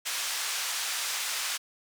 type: band-pass noise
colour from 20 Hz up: white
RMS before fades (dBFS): -32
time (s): 0.05-1.58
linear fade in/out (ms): 20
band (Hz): 1000 to 7500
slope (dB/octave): 12
effects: none